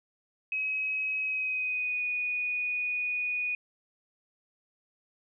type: tone with pitch glide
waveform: sine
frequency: 2548 to 2470 Hz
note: D#7 to D#7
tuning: +41 to -13 cents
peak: -28 dBFS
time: 0.52-3.55 s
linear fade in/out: 2 ms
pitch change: -54 cents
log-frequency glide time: 1.23-2.04 s
effects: none